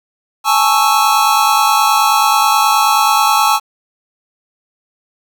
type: chord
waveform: square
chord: A major seventh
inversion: third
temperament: equal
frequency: 830.6 / 880 / 1108.7 / 1318.5 Hz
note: G#5 / A5 / C#6 / E6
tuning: 0 / 0 / 0 / 0 cents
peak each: -16 dBFS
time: 0.44-3.6 s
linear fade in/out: 50 ms
effects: 7-bit